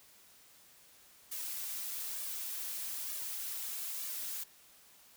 blue noise with flanger, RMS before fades -40 dBFS, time 1.31-4.44 s, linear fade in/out 10 ms, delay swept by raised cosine 1.7 to 5.2 ms, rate 1.1 Hz, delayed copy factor +0.55, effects white hiss -61 dBFS RMS until 5.16 s

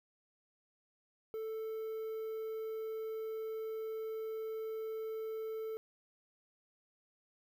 triangle tone with quantisation, 441 Hz, A4, 4 cents sharp, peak -36 dBFS, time 1.34-5.77 s, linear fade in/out 0 ms, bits 10, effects none

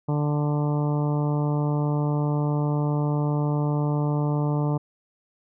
harmonic tone, 147.6 Hz, D3, 9 cents sharp, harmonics 1 / 2 / 3 / 4 / 5 / 6 / 7 / 8, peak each -22 / -29 / -33 / -35 / -38 / -36 / -40 / -43 dBFS, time 0.08-4.78 s, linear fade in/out 10 ms, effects none

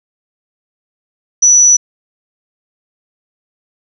sine tone, 5920 Hz, F#8, in tune, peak -4 dBFS, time 1.42-1.77 s, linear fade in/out 10 ms, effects none

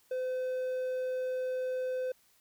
triangle tone, 511 Hz, C5, 41 cents flat, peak -29 dBFS, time 0.11-2.12 s, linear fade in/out 5 ms, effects white hiss -67 dBFS RMS until 2.4 s

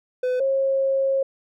triangle / sine tone pair in turn, 504 / 540.2 Hz, B4 / C#5, +35 / -45 cents, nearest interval minor second, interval 120 cents, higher second, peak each -18 dBFS, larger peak neither, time 0.23-0.4 / 0.4-1.23 s, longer second, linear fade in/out 5 ms, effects none

